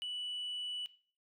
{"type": "tone", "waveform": "sine", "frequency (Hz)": 2960, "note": "F#7", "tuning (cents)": 0, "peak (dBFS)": -35, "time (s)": [0.02, 0.86], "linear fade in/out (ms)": 0, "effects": ["noise-tail reverb RT60 0.4 s tail -17 dB re dry", "tanh soft clip ceiling -35 dBFS"]}